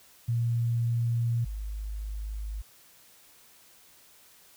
sine tone pair in turn, 117.5 / 52.07 Hz, A#2 / G#1, +14 / +5 cents, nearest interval octave + major second, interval 1409 cents, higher first, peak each -24 / -32 dBFS, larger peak first, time 0.28-1.45 / 1.45-2.62 s, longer neither, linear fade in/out 10 ms, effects white hiss -57 dBFS RMS until 4.56 s

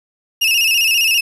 35% pulse tone with vibrato, 2719 Hz, F7, 47 cents flat, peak -10 dBFS, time 0.41-1.21 s, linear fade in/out 10 ms, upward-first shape square, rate 15 Hz, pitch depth 66 cents each way, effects resampled to 32000 Hz + 7-bit

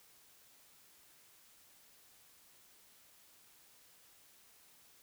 silence, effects white hiss -64 dBFS RMS until 5.02 s

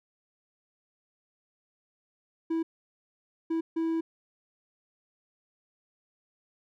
triangle tone bursts at uneven times, 327.1 Hz, E4, 13 cents flat, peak -24 dBFS, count 3, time 2.5-2.63 / 3.5-3.61 / 3.76-4.01 s, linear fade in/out 10 ms, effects none

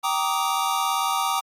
square chord, Eb major seventh, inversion first, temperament just, 777.8 / 933.4 / 1166.7 / 1244.5 Hz, G5 / Bb5 / D6 / Eb6, -14 / +2 / -12 / 0 cents, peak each -28 dBFS, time 0.03-1.41 s, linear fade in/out 20 ms, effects AAC 48 kbps

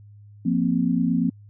sine chord, F suspended fourth, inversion none, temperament equal, 174.61 / 233.1 / 261.6 Hz, F3 / Bb3 / C4, 0 / 0 / 0 cents, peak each -23 dBFS, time 0.45-1.3 s, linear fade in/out 10 ms, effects added 103 Hz sine -44 dBFS peak until 1.49 s

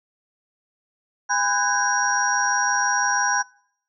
sine tone cluster, 814 / 1003 / 1503 / 1629 / 5700 Hz, G#5 / B5 / F#6 / G#6 / F8, -35 / +26 / +27 / -34 / +34 cents, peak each -25 dBFS, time 1.29-3.43 s, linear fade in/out 20 ms, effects noise-tail reverb RT60 0.7 s tail -26 dB re dry

